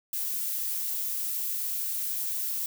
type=noise; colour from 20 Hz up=violet; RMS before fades=-31 dBFS; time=0.13-2.66 s; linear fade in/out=2 ms; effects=none